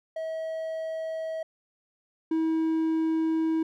triangle tone pair in turn, 643 / 321.5 Hz, E5 / E4, -43 / -43 cents, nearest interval octave, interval 1200 cents, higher first, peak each -28 / -21 dBFS, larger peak second, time 0.16-1.43 / 2.31-3.63 s, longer second, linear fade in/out 5 ms, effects none

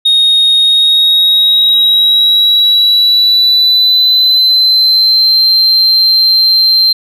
sine tone with pitch glide, 3729 to 4138 Hz, A#7 to C8, 0 to -20 cents, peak -3 dBFS, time 0.05-6.93 s, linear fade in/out 10 ms, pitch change +180 cents, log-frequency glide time 0.6-5.44 s, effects tanh soft clip ceiling -3 dBFS

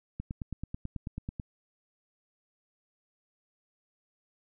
click train, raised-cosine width 5 ms, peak -23 dBFS, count 12, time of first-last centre 0.2-1.398 s, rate 9.18 Hz, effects none

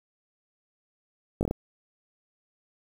slowing click train, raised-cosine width 2 ms, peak -13 dBFS, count 5, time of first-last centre 1.41-1.511 s, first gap 19 ms, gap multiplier 1.19, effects 7-bit

